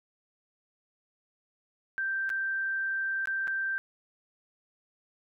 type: tone with dropouts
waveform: sine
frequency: 1568 Hz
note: G6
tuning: in tune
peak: -28 dBFS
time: 1.98-3.78 s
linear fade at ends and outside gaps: 0 ms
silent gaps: 2.293-2.301 / 3.256-3.273 / 3.473-3.479 s
effects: none